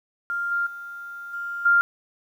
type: tone with level steps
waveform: sine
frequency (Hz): 1396.9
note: F6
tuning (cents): 0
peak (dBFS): -24 / -21 / -34 / -28 / -14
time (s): 0.3-1.81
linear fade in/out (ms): 0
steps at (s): 0.51 / 0.66 / 1.33 / 1.65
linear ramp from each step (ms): 10
effects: 9-bit